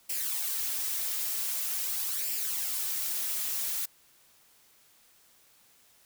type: noise with flanger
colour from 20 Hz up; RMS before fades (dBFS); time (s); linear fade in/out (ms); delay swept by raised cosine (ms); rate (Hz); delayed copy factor
blue; -32; 0.09-3.86; 10; 0.39 to 4.79; 0.45; +0.55
effects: white hiss -62 dBFS RMS until 6.05 s